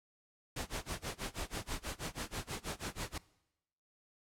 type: noise with tremolo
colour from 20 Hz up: pink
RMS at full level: -38 dBFS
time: 0.56-3.18 s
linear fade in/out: 5 ms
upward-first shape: sine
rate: 6.2 Hz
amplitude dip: 100%
effects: noise-tail reverb RT60 0.9 s tail -21 dB re dry + low-pass 11000 Hz 12 dB/octave